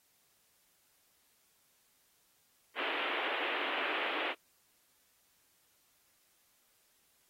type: band-pass noise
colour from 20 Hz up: white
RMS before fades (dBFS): -36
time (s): 2.75-4.35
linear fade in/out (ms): 50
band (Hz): 290 to 3100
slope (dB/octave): 48
effects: white hiss -71 dBFS RMS until 7.29 s + AAC 48 kbps